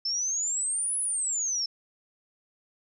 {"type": "exponential two-way sweep", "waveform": "sine", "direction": "up then down", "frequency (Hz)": [5274, 10400, 5274], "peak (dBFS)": -26, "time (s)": [0.05, 1.66], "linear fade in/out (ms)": 5, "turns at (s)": 0.99, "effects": []}